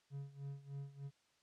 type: tone with tremolo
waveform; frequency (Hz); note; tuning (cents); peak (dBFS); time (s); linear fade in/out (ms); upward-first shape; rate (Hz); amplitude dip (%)
triangle; 139.7; C#3; +14; -40; 0.1-1.11; 50; sine; 3.3; 85
effects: white hiss -75 dBFS RMS until 1.42 s + low-pass 6000 Hz 12 dB/octave